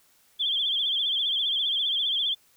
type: tone with vibrato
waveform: sine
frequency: 3322 Hz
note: G#7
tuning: in tune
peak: -23 dBFS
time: 0.39-2.35 s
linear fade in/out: 20 ms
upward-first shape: sine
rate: 15 Hz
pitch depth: 97 cents each way
effects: white hiss -62 dBFS RMS until 2.56 s